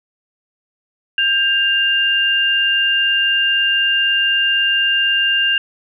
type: tone pair together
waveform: sine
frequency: 1595.9 / 2798 Hz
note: G6 / F7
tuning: +31 / +3 cents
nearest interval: minor seventh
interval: 972 cents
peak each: -18 / -14 dBFS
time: 1.18-5.58 s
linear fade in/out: 2 ms
effects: none